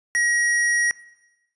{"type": "tone", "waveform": "square", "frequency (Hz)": 1900, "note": "A#6", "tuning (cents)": 33, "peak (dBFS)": -19, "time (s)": [0.15, 0.91], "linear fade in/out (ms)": 0, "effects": ["noise-tail reverb RT60 1.0 s tail -19 dB re dry", "resampled to 24000 Hz"]}